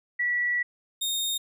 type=tone pair in turn; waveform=sine / sawtooth; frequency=1946 / 3688 Hz; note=B6 / A#7; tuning=-26 / -19 cents; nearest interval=major seventh; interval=1107 cents; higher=second; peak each=-23 dBFS; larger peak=neither; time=0.19-0.63 / 1.01-1.38 s; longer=first; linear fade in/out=10 ms; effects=none